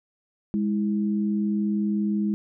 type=tone pair together; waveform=sine; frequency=206.4 / 326.5 Hz; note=G#3 / E4; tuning=-10 / -17 cents; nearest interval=minor sixth; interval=793 cents; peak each=-22 / -30 dBFS; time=0.54-2.34 s; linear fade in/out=0 ms; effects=none